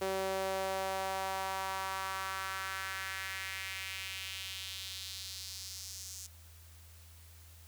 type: tone with high-pass filter sweep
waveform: sawtooth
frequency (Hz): 191.3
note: G3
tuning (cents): -42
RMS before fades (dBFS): -39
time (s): 0.01-6.27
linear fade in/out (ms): 10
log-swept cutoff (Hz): 450 to 6500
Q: 2.2
effects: added 82 Hz sine -54 dBFS peak until 7.67 s + white hiss -60 dBFS RMS until 7.67 s